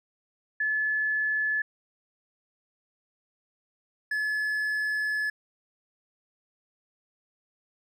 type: tone pair in turn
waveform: sine / triangle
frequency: 1723 / 1715 Hz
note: A6 / A6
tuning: -37 / -45 cents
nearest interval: unison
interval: 8 cents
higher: first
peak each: -24 dBFS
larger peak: neither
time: 0.6-1.62 / 4.11-5.3 s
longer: second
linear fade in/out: 5 ms
effects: none